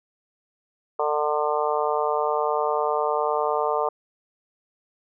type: harmonic tone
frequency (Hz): 149.9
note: D3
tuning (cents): +36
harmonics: 3 / 4 / 5 / 6 / 7 / 8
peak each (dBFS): -26 / -27 / -28 / -29 / -29 / -30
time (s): 0.99-3.89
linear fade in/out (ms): 5
effects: none